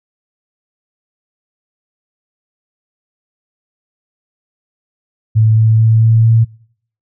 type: tone with pitch steps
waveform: sine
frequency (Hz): 110 / 110.89 / 111.79 / 112.7 / 113.62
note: A2 / A2 / A2 / A2 / A#2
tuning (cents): 0 / +14 / +28 / +42 / -44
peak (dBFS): -6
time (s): 5.35-6.45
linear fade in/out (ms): 20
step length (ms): 220
effects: noise-tail reverb RT60 0.6 s tail -24 dB re dry